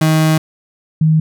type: tone pair in turn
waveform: 35% pulse / sine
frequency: 157.5 / 157.5 Hz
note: D#3 / D#3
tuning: +21 / +21 cents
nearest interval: unison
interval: 0 cents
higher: neither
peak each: -8 dBFS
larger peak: neither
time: 0.01-0.38 / 1.01-1.2 s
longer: first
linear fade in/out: 5 ms
effects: none